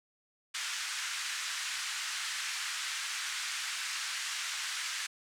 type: band-pass noise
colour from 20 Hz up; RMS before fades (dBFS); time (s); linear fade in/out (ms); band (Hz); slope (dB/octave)
pink; -37; 0.54-5.07; 10; 1400 to 8500; 24
effects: none